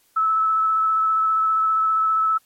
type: tone with vibrato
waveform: sine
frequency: 1305 Hz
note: E6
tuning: 18 cents flat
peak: -16 dBFS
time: 0.16-2.38 s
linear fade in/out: 10 ms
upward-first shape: square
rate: 15 Hz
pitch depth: 10 cents each way
effects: white hiss -61 dBFS RMS until 2.45 s + MP3 64 kbps